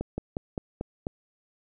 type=slowing click train; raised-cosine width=2 ms; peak=-17 dBFS; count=6; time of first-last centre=0.01-1.069 s; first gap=170 ms; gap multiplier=1.11; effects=none